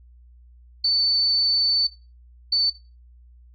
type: tone bursts at uneven times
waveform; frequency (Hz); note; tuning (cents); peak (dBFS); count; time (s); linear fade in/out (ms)
sine; 4513; C#8; +30; -17; 2; 0.84-1.87 / 2.52-2.7; 5
effects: noise-tail reverb RT60 0.3 s tail -19 dB re dry + added 60 Hz sine -47 dBFS peak until 3.54 s